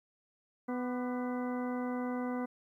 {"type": "harmonic tone with a mistuned harmonic", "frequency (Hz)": 248.9, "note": "B3", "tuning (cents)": 14, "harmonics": [1, 2, 3, 4, 5, 6, 8], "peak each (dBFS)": [-34, -40, -44, -46, -48, -50, -52], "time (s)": [0.68, 2.46], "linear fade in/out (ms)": 10, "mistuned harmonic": 5, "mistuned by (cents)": -57, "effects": ["12-bit"]}